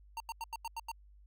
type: tone bursts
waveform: square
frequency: 916 Hz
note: A#5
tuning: 31 cents flat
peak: -38 dBFS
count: 7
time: 0.17-0.916 s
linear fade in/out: 2 ms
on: 32 ms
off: 87 ms
effects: added 50 Hz sine -56 dBFS peak until 1.26 s